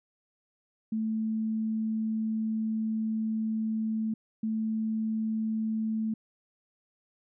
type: tone bursts at uneven times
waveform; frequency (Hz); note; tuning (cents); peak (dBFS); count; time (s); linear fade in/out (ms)
sine; 220; A3; 0; -27; 2; 0.92-4.14 / 4.43-6.14; 5
effects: none